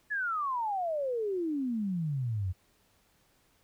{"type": "exponential sweep", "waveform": "sine", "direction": "down", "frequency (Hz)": [1743, 87.31], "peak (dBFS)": -29, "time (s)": [0.1, 2.53], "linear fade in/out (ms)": 20, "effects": ["pink hiss -68 dBFS RMS until 3.63 s"]}